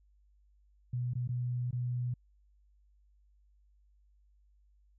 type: tone with dropouts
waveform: sine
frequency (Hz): 123.2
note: B2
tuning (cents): -4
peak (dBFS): -31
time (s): 0.93-2.14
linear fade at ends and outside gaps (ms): 5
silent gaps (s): 1.136-1.153 / 1.276-1.29 / 1.71-1.728
effects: added 50 Hz sine -63 dBFS peak until 4.98 s